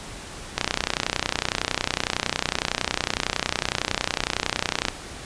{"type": "click train", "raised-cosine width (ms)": 0.2, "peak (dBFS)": -3, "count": 134, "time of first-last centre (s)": [0.58, 4.884], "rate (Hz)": 30.9, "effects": ["pink hiss -38 dBFS RMS until 5.25 s", "resampled to 22050 Hz"]}